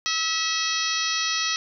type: harmonic tone with a mistuned harmonic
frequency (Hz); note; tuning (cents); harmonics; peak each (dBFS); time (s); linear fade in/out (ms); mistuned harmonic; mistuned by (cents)
647; E5; -32; 2 / 3 / 4 / 5 / 6 / 7 / 8 / 9; -31 / -31 / -31 / -31 / -31 / -31 / -31 / -31; 0.06-1.56; 0; 7; -52
effects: none